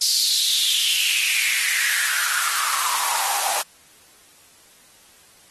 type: noise with high-pass filter sweep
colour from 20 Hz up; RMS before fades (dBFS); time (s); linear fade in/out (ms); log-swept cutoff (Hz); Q
white; -21; 0.01-3.62; 5; 4800 to 720; 5.8
effects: white hiss -52 dBFS RMS until 5.5 s + AAC 32 kbps